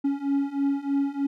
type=beating tone pair; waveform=triangle; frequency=277.2 / 280.4 Hz; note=C#4 / C#4; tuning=0 / +20 cents; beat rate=3.2 Hz; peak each=-25 / -23 dBFS; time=0.04-1.27 s; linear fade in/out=10 ms; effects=none